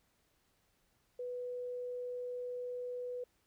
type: tone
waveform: sine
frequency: 493.9 Hz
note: B4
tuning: in tune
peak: -38 dBFS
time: 1.19-3.24 s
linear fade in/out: 5 ms
effects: pink hiss -75 dBFS RMS until 3.46 s